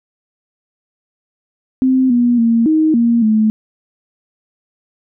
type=tone with pitch steps; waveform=sine; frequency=260.1 / 241.4 / 230.5 / 313.5 / 234.1 / 217 Hz; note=C4 / B3 / A#3 / D#4 / A#3 / A3; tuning=-10 / -39 / -19 / +13 / +8 / -24 cents; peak=-9 dBFS; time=1.82-3.5 s; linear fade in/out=0 ms; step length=280 ms; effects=none